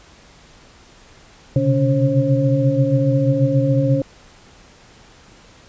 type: tone cluster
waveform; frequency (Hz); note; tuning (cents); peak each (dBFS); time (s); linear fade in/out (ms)
sine; 127.6 / 134 / 142 / 281.6 / 536; C3 / C3 / C#3 / C#4 / C5; -43 / +42 / +42 / +27 / +42; -20; 1.56-4.02; 2
effects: pink hiss -47 dBFS RMS until 5.68 s + resampled to 16000 Hz